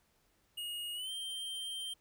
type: tone with pitch glide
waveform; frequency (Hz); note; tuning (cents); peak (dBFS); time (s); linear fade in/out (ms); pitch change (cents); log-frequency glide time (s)
square; 2870 to 3148; F7 to G7; +47 to +7; -39; 0.57-1.94; 10; +160; 0.94-1.11
effects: pink hiss -73 dBFS RMS until 2 s